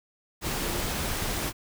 sine tone in noise, 349.2 Hz, F4, in tune, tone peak -39 dBFS, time 0.59-0.84 s, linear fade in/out 50 ms, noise pink, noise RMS -30 dBFS, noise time 0.41-1.53 s, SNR -12 dB, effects none

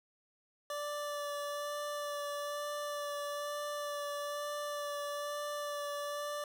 25% pulse tone with vibrato, 583 Hz, D5, 13 cents flat, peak -33 dBFS, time 0.7-6.44 s, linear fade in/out 2 ms, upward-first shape sine, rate 1.1 Hz, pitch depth 13 cents each way, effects none

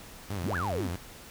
sawtooth tone with vibrato, 93.6 Hz, F#2, 20 cents sharp, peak -28 dBFS, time 0.3-0.96 s, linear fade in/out 5 ms, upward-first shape sine, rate 6.2 Hz, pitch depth 170 cents each way
sine exponential two-way sweep, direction up then down, 70.1 to 1760 to 196.4 Hz, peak -30 dBFS, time 0.41-0.9 s, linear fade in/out 50 ms, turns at 0.56 s
effects pink hiss -48 dBFS RMS until 1.3 s

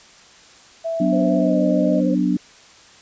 sine tone with pitch glide, 659.3 to 611.6 Hz, E5 to D#5, 0 to -30 cents, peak -21 dBFS, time 0.84-2.01 s, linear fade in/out 20 ms, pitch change -130 cents, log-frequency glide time 1.37-1.6 s
sine chord, B minor, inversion second, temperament equal, 185 / 246.9 / 293.7 Hz, F#3 / B3 / D4, 0 / 0 / 0 cents, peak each -20 / -21 / -20 dBFS, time 1-2.37 s, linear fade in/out 5 ms
sine tone with vibrato, 523 Hz, C5, 1 cent flat, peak -24 dBFS, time 1.12-2.15 s, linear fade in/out 10 ms, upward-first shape triangle, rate 17 Hz, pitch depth 60 cents each way
effects white hiss -47 dBFS RMS until 3.01 s + resampled to 16000 Hz

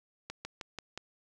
slowing click train, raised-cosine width 0.2 ms, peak -22 dBFS, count 5, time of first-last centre 0.3-0.976 s, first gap 150 ms, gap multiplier 1.08, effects none

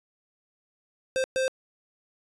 square tone bursts at uneven times, 523.3 Hz, C5, in tune, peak -24 dBFS, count 2, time 1.16-1.24 / 1.36-1.48 s, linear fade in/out 0 ms, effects resampled to 22050 Hz

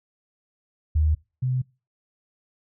sine tone pair in turn, 77.1 / 127.9 Hz, D#2 / C3, -15 / -39 cents, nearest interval major sixth, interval 876 cents, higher second, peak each -17 / -21 dBFS, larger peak first, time 0.95-1.15 / 1.42-1.62 s, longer neither, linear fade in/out 10 ms, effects noise-tail reverb RT60 0.3 s tail -24 dB re dry

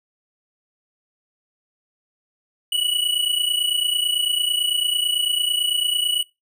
square tone pair together, 2929 / 2958 Hz, F#7 / F#7, -18 / -1 cents, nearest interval unison, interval 17 cents, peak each -22 / -23 dBFS, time 2.72-6.23 s, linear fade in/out 5 ms, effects noise-tail reverb RT60 0.2 s tail -20 dB re dry

